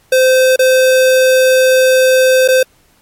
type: tone with dropouts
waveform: square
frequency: 517 Hz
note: C5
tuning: 21 cents flat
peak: -7 dBFS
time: 0.12-2.63 s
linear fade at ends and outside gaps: 5 ms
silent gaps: 0.561-0.591 / 2.478-2.485 s
effects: pink hiss -52 dBFS RMS until 3.01 s + MP3 64 kbps